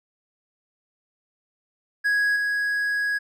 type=tone with level steps; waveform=triangle; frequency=1661 Hz; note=G#6; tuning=in tune; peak=-17 / -20 dBFS; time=2.04-3.19 s; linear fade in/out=20 ms; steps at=2.36 s; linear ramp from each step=2 ms; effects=none